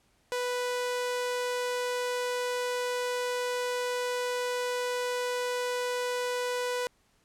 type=tone; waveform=sawtooth; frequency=493.9 Hz; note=B4; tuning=in tune; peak=-25 dBFS; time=0.32-6.87 s; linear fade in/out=0 ms; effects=pink hiss -68 dBFS RMS until 7.24 s + low-pass 11000 Hz 12 dB/octave